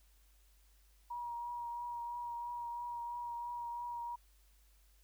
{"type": "tone with vibrato", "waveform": "sine", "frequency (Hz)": 953, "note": "A#5", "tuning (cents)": 38, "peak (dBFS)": -39, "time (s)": [1.1, 4.16], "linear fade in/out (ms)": 10, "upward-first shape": "triangle", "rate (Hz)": 3, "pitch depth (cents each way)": 20, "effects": ["added 50 Hz sine -64 dBFS peak until 5.03 s", "white hiss -72 dBFS RMS until 5.03 s"]}